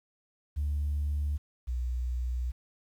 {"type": "tone pair in turn", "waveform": "sine", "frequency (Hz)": [73, 61.51], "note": ["D2", "B1"], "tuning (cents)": [-10, -6], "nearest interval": "minor third", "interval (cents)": 296, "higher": "first", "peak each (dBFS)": [-26, -28], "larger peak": "first", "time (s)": [[0.56, 1.38], [1.67, 2.52]], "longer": "second", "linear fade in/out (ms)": 20, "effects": ["tanh soft clip ceiling -24 dBFS", "10-bit"]}